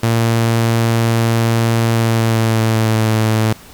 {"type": "tone with pitch glide", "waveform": "sawtooth", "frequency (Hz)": [114.9, 110.09], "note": ["A#2", "A2"], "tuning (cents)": [-25, 1], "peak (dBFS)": -8, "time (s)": [0.03, 3.53], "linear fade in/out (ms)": 5, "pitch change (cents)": -74, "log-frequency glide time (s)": [1.87, 3.13], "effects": ["pink hiss -40 dBFS RMS until 3.73 s"]}